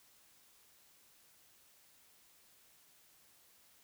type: silence
effects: white hiss -66 dBFS RMS until 3.83 s